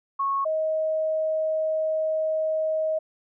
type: tone pair in turn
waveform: sine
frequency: 1100 / 630 Hz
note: C#6 / D#5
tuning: -14 / +21 cents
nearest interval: minor seventh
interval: 965 cents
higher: first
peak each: -22 dBFS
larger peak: neither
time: 0.19-0.45 / 0.45-2.99 s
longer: second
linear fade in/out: 10 ms
effects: none